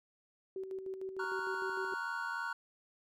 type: tone with tremolo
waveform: sine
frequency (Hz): 381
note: G4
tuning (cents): -49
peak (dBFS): -37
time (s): 0.56-1.94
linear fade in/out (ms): 2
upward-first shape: square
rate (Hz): 6.6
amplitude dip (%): 50
type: chord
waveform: triangle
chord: Gb major seventh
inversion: first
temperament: equal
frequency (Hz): 932.3 / 1108.7 / 1396.9 / 1480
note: Bb5 / Db6 / F6 / Gb6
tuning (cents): 0 / 0 / 0 / 0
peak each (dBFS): -40 / -43 / -40 / -38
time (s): 1.19-2.53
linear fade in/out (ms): 5
effects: none